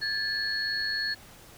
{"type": "tone cluster", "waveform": "sine", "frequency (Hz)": [1637, 1740, 4335], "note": ["G#6", "A6", "C#8"], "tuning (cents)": [-25, -20, -39], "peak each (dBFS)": [-36, -31, -30], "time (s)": [0.01, 1.15], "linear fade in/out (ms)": 20, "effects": ["pink hiss -51 dBFS RMS until 1.57 s"]}